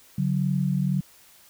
sine tone pair together, 143.2 / 185 Hz, D3 / F#3, -43 / 0 cents, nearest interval major third, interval 443 cents, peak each -24 dBFS, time 0.18-1.01 s, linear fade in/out 5 ms, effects white hiss -54 dBFS RMS until 1.49 s

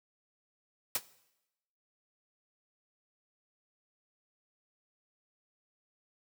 white noise with exponential decay, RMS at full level -24 dBFS, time 0.95-1.02 s, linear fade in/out 5 ms, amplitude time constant 15 ms, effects noise-tail reverb RT60 0.9 s tail -18 dB re dry

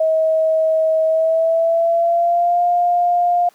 sine tone with pitch glide, 638 to 703.8 Hz, D#5 to F5, +43 to +13 cents, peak -12 dBFS, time 0-3.49 s, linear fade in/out 5 ms, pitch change +170 cents, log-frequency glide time 1.05-2.63 s, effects pink hiss -53 dBFS RMS until 3.54 s + high-pass 400 Hz 12 dB/octave

